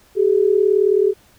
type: tone pair together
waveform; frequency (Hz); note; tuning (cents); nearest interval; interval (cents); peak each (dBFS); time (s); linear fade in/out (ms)
sine; 383.9 / 422.8; G4 / G#4; -36 / +31; major second; 167; -15; 0.15-1.14; 50
effects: pink hiss -53 dBFS RMS until 1.38 s